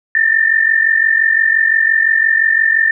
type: tone pair together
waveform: sine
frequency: 1781 / 1826.8 Hz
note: A6 / A#6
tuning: +21 / -36 cents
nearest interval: unison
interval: 43 cents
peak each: -11 / -14 dBFS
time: 0.15-2.91 s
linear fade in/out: 2 ms
effects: none